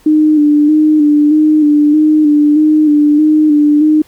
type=tone with vibrato; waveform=sine; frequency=301.5 Hz; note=D4; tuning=46 cents sharp; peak=-5 dBFS; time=0.06-4.02 s; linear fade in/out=5 ms; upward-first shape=square; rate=1.6 Hz; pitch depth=32 cents each way; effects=pink hiss -47 dBFS RMS until 4.07 s